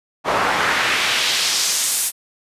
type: noise with band-pass filter sweep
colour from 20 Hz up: pink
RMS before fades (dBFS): -19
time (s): 0.24-2.12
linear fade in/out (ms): 50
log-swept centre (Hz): 850 to 11000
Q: 1.2
effects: resampled to 32000 Hz